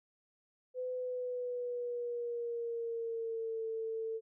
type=tone with pitch glide; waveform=sine; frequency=505 to 447.3 Hz; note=B4 to A4; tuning=+39 to +28 cents; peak=-35 dBFS; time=0.74-4.21 s; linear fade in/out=50 ms; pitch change=-211 cents; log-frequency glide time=0.93-3.63 s; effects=none